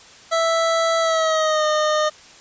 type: tone with pitch glide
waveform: 25% pulse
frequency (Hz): 659.3 to 611.6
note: E5 to D#5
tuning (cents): 0 to -30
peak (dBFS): -13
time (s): 0.31-2.1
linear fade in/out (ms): 20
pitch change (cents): -130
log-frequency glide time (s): 1-1.65
effects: white hiss -45 dBFS RMS until 2.4 s + resampled to 16000 Hz